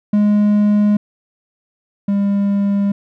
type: tone pair in turn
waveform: triangle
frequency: 207.7 / 200.5 Hz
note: G#3 / G3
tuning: 0 / +39 cents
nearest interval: minor second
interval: 61 cents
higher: first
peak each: -8 / -11 dBFS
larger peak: first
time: 0.13-0.97 / 2.08-2.92 s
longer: neither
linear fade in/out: 5 ms
effects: none